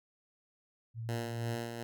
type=tone with vibrato; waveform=sine; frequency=114.3 Hz; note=A#2; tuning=34 cents flat; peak=-37 dBFS; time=0.94-1.59 s; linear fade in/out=50 ms; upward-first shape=square; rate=8.1 Hz; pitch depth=11 cents each way
type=tone with tremolo; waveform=10% pulse; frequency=117 Hz; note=A#2; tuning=7 cents sharp; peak=-27 dBFS; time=1.09-1.83 s; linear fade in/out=0 ms; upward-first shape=sine; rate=2.7 Hz; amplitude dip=45%
effects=none